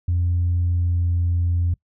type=tone with pitch glide; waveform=sine; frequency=87.31 to 86.66 Hz; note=F2 to F2; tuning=0 to -13 cents; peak=-16 dBFS; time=0.08-1.74 s; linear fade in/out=5 ms; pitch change=-13 cents; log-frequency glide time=0.73-1.08 s; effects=noise-tail reverb RT60 0.1 s tail -24 dB re dry + tanh soft clip ceiling -14 dBFS